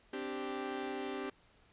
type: chord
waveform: sawtooth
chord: C suspended second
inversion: none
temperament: equal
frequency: 261.6 / 293.7 / 392 Hz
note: C4 / D4 / G4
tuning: 0 / 0 / 0 cents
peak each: -39 / -40 / -36 dBFS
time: 0.13-1.3 s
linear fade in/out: 5 ms
effects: pink hiss -66 dBFS RMS until 1.72 s + resampled to 8000 Hz